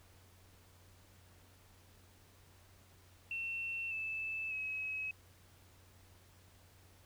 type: tone with pitch steps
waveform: sine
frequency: 2700 / 2629 / 2560 Hz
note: E7 / E7 / D#7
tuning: +41 / -5 / +49 cents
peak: -37 dBFS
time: 3.31-5.11 s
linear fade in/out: 2 ms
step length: 600 ms
effects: added 91 Hz sine -63 dBFS peak until 7.05 s + pink hiss -65 dBFS RMS until 7.05 s